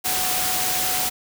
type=tone in noise; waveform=sine; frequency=740 Hz; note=F#5; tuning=in tune; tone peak=-30 dBFS; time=0.04-1.1 s; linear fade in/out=20 ms; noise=white; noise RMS=-23 dBFS; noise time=0.04-1.1 s; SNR=-10 dB; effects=none